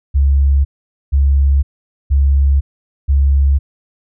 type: tone bursts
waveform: sine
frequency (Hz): 69.3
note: C#2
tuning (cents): 0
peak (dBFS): -8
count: 4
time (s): 0.14-3.59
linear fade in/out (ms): 20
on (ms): 510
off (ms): 470
effects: none